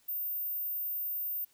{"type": "tone", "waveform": "sine", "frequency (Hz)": 14630, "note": "A#9", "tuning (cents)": -34, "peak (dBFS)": -32, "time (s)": [0.08, 1.45], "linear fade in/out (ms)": 10, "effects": ["white hiss -67 dBFS RMS until 1.53 s"]}